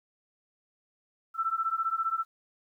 sine beating tone pair, 1324 / 1339 Hz, E6 / E6, +7 / +27 cents, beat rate 15 Hz, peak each -30 dBFS, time 1.34-2.25 s, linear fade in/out 50 ms, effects 11-bit

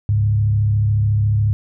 sine tone with frequency modulation, 104.5 Hz, G#2, 11 cents sharp, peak -13 dBFS, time 0.09-1.53 s, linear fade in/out 0 ms, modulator 34 Hz, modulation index 0.47, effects none

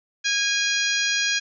harmonic tone, 821 Hz, G#5, 20 cents flat, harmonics 2 / 3 / 4 / 5 / 6 / 7 / 8, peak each -25 / -27 / -28 / -29 / -30 / -30 / -31 dBFS, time 0.24-1.4 s, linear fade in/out 20 ms, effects none

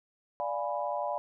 sine chord, D diminished seventh, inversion none, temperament equal, 587.3 / 698.5 / 830.6 / 987.8 Hz, D5 / F5 / Ab5 / Cb6, 0 / 0 / 0 / 0 cents, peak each -34 / -36 / -36 / -36 dBFS, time 0.4-1.18 s, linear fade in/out 0 ms, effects none

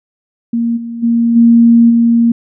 sine tone with level steps, 233.1 Hz, A#3, in tune, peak -11 / -20 / -8 / -3 / -6 dBFS, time 0.53-2.32 s, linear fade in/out 5 ms, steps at 0.76 / 1.02 / 1.35 / 1.89 s, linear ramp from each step 20 ms, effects none

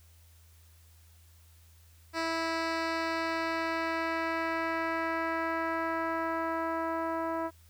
10% pulse tone with low-pass filter sweep, 327.6 Hz, E4, 11 cents flat, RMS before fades -32 dBFS, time 2.13-7.51 s, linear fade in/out 50 ms, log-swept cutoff 5400 to 990 Hz, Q 1.1, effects added 82 Hz sine -56 dBFS peak until 7.69 s + white hiss -64 dBFS RMS until 7.69 s

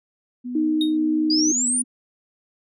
sine tone with tremolo, 247 Hz, B3, in tune, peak -26 dBFS, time 0.44-1.84 s, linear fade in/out 20 ms, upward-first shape sine, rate 1.8 Hz, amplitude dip 45%
sine tone, 310 Hz, D#4, 6 cents flat, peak -18 dBFS, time 0.55-1.52 s, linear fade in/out 5 ms
triangle tone with exponential decay, 3729 Hz, A#7, in tune, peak -19 dBFS, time 0.81-0.97 s, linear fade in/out 2 ms, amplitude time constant 33 ms
sine exponential sweep, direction up, 4746 to 9700 Hz, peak -19 dBFS, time 1.3-1.82 s, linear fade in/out 5 ms
effects none

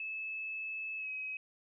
sine tone with pitch glide, 2606 to 2542 Hz, E7 to D#7, -20 to +36 cents, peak -37 dBFS, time 0-1.37 s, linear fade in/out 2 ms, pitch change -44 cents, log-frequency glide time 0.97-1.09 s, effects none

